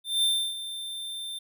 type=tone with ADSR envelope; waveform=square; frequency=3579 Hz; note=A7; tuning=29 cents sharp; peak=-21 dBFS; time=0.04-1.39 s; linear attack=190 ms; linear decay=310 ms; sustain=-13 dB; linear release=10 ms; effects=none